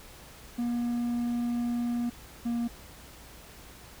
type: tone pair in turn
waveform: triangle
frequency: 239 / 235.8 Hz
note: A#3 / A#3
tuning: +43 / +20 cents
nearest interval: unison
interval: 23 cents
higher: first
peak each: -25 dBFS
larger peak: neither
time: 0.58-2.1 / 2.45-2.68 s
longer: first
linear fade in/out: 10 ms
effects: added 60 Hz sine -54 dBFS peak until 4 s + pink hiss -50 dBFS RMS until 4 s